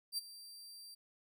sawtooth tone with ADSR envelope, 4702 Hz, D8, 1 cent sharp, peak -31 dBFS, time 0.12-0.95 s, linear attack 58 ms, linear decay 20 ms, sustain -17 dB, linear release 12 ms, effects none

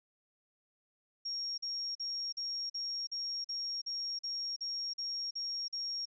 sine tone bursts, 5570 Hz, F8, 5 cents flat, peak -35 dBFS, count 13, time 1.25-6.056 s, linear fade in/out 10 ms, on 330 ms, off 43 ms, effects none

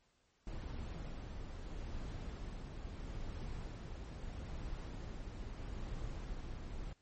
brown noise with tremolo, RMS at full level -43 dBFS, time 0.47-6.93 s, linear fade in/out 2 ms, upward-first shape sine, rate 0.77 Hz, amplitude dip 25%, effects pink hiss -75 dBFS RMS until 7.01 s + MP3 32 kbps

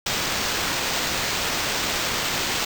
violet noise with sample-and-hold, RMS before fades -25 dBFS, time 0.06-2.65 s, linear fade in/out 5 ms, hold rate 11025 Hz, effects none

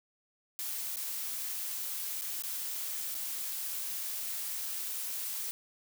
blue noise with dropouts, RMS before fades -37 dBFS, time 0.59-5.51 s, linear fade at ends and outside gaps 0 ms, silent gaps 0.959-0.969 / 2.212-2.219 / 2.421-2.437 / 3.144-3.15 s, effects none

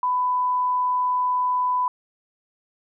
sine tone, 998 Hz, B5, 18 cents sharp, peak -19 dBFS, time 0.03-1.88 s, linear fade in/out 2 ms, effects none

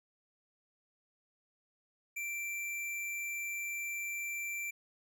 square tone, 2349 Hz, D7, in tune, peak -37 dBFS, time 2.16-4.71 s, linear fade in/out 10 ms, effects none

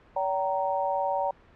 sine tone cluster, 570 / 768 / 931 Hz, C#5 / G5 / A#5, +48 / -36 / -2 cents, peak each -29 dBFS, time 0.16-1.31 s, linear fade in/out 5 ms, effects pink hiss -56 dBFS RMS until 1.55 s + low-pass 2000 Hz 12 dB/octave

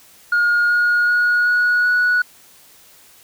sine tone with pitch steps, 1428 / 1437.9 / 1447.9 / 1458 / 1468.1 Hz, F6 / F#6 / F#6 / F#6 / F#6, +38 / -50 / -38 / -26 / -14 cents, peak -11 dBFS, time 0.32-2.22 s, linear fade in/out 5 ms, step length 380 ms, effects tanh soft clip ceiling -11 dBFS + white hiss -48 dBFS RMS until 3.23 s

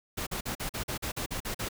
pink noise bursts, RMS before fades -34 dBFS, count 11, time 0.17-1.688 s, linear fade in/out 10 ms, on 98 ms, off 44 ms, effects none

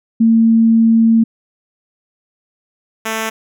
sine / 5% pulse tone pair in turn, 226.5 / 221.6 Hz, A#3 / A3, -50 / +13 cents, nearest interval unison, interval 37 cents, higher first, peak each -7 dBFS, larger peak neither, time 0.2-1.24 / 3.05-3.3 s, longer first, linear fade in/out 10 ms, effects none

